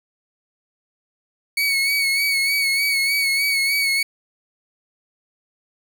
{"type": "tone with vibrato", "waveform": "30% pulse", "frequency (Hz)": 2224, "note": "C#7", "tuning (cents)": 5, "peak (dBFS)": -15, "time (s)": [1.57, 4.03], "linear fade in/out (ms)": 5, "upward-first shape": "sine", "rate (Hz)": 3.3, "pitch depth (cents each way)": 40, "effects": []}